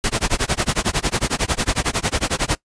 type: noise with tremolo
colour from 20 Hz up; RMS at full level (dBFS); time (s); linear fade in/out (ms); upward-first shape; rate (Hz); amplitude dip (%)
pink; -17; 0.04-2.55; 0; sine; 11; 100
effects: noise-tail reverb RT60 0.1 s tail -21 dB re dry + resampled to 22050 Hz